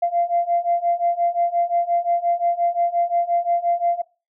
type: beating tone pair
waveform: sine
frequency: 688 / 693.7 Hz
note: F5 / F5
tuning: -26 / -12 cents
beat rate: 5.7 Hz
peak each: -21 / -19 dBFS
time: 0.02-4.02 s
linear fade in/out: 10 ms
effects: noise-tail reverb RT60 0.3 s tail -22 dB re dry + tanh soft clip ceiling -10 dBFS